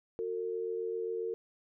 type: tone pair together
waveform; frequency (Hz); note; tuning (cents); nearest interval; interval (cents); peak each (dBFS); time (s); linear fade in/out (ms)
sine; 365.5 / 453; F#4 / A#4; -21 / -50; major third; 371; -38 / -34; 0.19-1.34; 0
effects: none